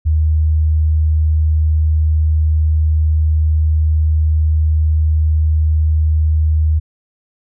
sine tone, 77.78 Hz, D#2, in tune, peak -10 dBFS, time 0.05-6.8 s, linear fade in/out 20 ms, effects none

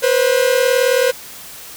45% pulse tone pair together, 488.8 / 527.7 Hz, B4 / C5, -18 / +15 cents, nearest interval minor second, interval 133 cents, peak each -15 dBFS, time 0.02-1.12 s, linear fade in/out 20 ms, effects white hiss -35 dBFS RMS until 1.76 s

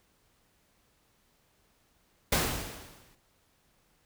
pink noise with exponential decay, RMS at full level -24 dBFS, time 2.32-3.15 s, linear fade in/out 5 ms, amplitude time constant 180 ms, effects pink hiss -69 dBFS RMS until 4.05 s

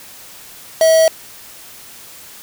triangle tone with quantisation, 645 Hz, E5, 38 cents flat, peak -6 dBFS, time 0.81-1.08 s, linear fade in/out 2 ms, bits 3, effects white hiss -38 dBFS RMS until 2.42 s

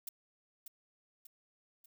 violet noise with echo, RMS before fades -41 dBFS, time 0.07-0.09 s, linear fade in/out 5 ms, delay 590 ms, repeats 3, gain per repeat -6 dB, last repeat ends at 1.86 s, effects none

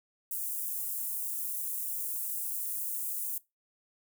white high-pass noise, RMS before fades -35 dBFS, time 0.31-3.38 s, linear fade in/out 2 ms, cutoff 9100 Hz, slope 24 dB/octave, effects noise-tail reverb RT60 0.2 s tail -20 dB re dry

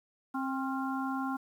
harmonic tone with a mistuned harmonic, 265.9 Hz, C4, 28 cents sharp, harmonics 1 / 3 / 4 / 5, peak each -33 / -38 / -39 / -40 dBFS, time 0.34-1.37 s, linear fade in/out 10 ms, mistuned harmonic 5, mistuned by +70 cents, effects 10-bit

